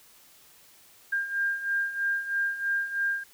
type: beating tone pair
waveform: sine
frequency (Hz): 1600 / 1603.1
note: G6 / G6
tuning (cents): +35 / +38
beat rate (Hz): 3.1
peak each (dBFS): -32 / -27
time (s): 1.12-3.24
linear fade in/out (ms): 10
effects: white hiss -56 dBFS RMS until 3.33 s